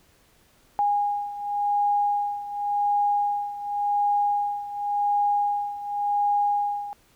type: beating tone pair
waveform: sine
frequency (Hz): 819 / 819.9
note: G#5 / G#5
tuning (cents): -24 / -22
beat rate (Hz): 0.9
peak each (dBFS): -23 / -27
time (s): 0.79-6.93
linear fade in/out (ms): 0
effects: pink hiss -60 dBFS RMS until 7.15 s